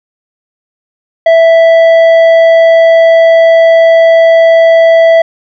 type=tone with tanh clipping; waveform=sine; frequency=659.3 Hz; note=E5; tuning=in tune; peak=-3 dBFS; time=1.26-5.22 s; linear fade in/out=5 ms; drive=8 dB; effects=none